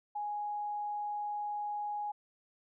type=tone; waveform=sine; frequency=830.6 Hz; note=G#5; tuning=in tune; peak=-34 dBFS; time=0.15-2.12 s; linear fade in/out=10 ms; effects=none